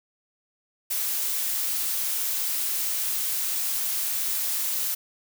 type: noise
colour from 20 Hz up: blue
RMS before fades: -27 dBFS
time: 0.9-4.95 s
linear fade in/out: 10 ms
effects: none